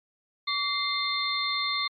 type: tone cluster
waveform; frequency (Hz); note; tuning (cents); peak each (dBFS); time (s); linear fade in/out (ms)
sine; 1146 / 2090 / 3613 / 4190; D6 / C7 / A7 / C8; -43 / -2 / +45 / +2; -31; 0.47-1.88; 10
effects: MP3 64 kbps